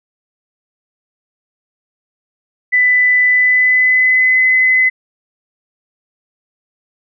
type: tone with pitch glide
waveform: sine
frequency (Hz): 1994 to 2028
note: B6 to B6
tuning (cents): +16 to +45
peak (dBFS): -8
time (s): 2.72-4.9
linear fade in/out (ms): 20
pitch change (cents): +29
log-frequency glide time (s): 3.27-4.38
effects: none